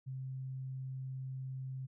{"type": "tone", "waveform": "sine", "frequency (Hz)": 131.5, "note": "C3", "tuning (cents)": 9, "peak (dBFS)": -39, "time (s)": [0.06, 1.87], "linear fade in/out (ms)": 20, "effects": []}